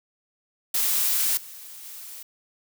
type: noise with level steps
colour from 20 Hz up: blue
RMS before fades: -23 / -42 / -40 dBFS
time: 0.74-2.23 s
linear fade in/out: 5 ms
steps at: 1.37 / 1.84 s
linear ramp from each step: 2 ms
effects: none